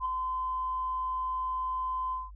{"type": "tone with ADSR envelope", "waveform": "sine", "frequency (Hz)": 1027, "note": "C6", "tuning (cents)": -33, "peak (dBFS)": -25, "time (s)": [0, 2.31], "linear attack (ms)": 56, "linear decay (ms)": 4, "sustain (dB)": -4, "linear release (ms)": 190, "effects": ["tanh soft clip ceiling -21 dBFS", "added 50 Hz sine -44 dBFS peak until 2.35 s"]}